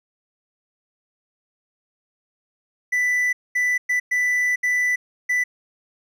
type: tone bursts at uneven times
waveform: triangle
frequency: 1984 Hz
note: B6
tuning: 7 cents sharp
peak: -16 dBFS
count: 6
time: 2.92-3.33 / 3.55-3.78 / 3.89-4 / 4.11-4.56 / 4.63-4.96 / 5.29-5.44 s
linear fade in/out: 10 ms
effects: none